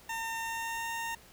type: tone with pitch glide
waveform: 20% pulse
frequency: 909 to 919.6 Hz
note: A#5 to A#5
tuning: -44 to -24 cents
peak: -29 dBFS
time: 0.09-1.15 s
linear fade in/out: 5 ms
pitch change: +20 cents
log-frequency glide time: 0.35-0.91 s
effects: pink hiss -56 dBFS RMS until 1.32 s